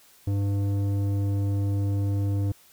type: tone with low-pass filter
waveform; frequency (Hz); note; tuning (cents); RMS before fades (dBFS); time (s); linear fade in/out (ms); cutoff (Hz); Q
square; 99.9; G2; +33; -25; 0.27-2.52; 5; 380; 0.75
effects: white hiss -56 dBFS RMS until 2.72 s